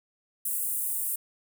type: high-pass noise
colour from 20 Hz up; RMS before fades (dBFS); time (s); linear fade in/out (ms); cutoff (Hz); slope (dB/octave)
pink; -30; 0.45-1.16; 5; 8700; 48
effects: none